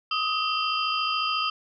sine tone cluster, 1211 / 1265 / 2716 / 3120 / 4856 Hz, D#6 / D#6 / F7 / G7 / D#8, -47 / +28 / -49 / -9 / -43 cents, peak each -35 / -27 / -31 / -30 / -32 dBFS, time 0.11-1.5 s, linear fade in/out 5 ms, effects none

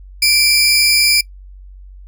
sawtooth tone pair together, 2349 / 5021 Hz, D7 / D#8, 0 / +15 cents, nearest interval octave + minor second, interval 1315 cents, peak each -10 dBFS, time 0.22-1.21 s, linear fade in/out 5 ms, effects noise-tail reverb RT60 0.1 s tail -22 dB re dry + added 47 Hz sine -34 dBFS peak until 2.07 s

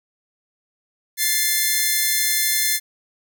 5% pulse tone pair together, 1751.1 / 2095 Hz, A6 / C7, -9 / +2 cents, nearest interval minor third, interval 311 cents, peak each -10 dBFS, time 1.17-2.8 s, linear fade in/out 50 ms, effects none

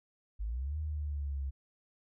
sine linear two-way sweep, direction up then down, 48.78 to 77.78 to 67.2 Hz, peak -33 dBFS, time 0.39-1.51 s, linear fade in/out 20 ms, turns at 0.78 s, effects none

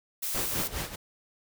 blue noise, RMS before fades -32 dBFS, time 0.22-0.68 s, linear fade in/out 10 ms
pink noise with tremolo, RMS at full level -32 dBFS, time 0.34-0.96 s, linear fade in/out 10 ms, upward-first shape sine, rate 4.9 Hz, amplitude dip 75%
effects none

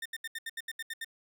30% pulse tone bursts, 1815 Hz, A#6, 47 cents flat, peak -33 dBFS, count 10, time 0.02-1.046 s, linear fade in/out 5 ms, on 36 ms, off 74 ms, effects none

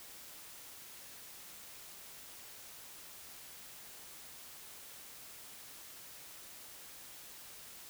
silence, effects white hiss -52 dBFS RMS until 7.89 s

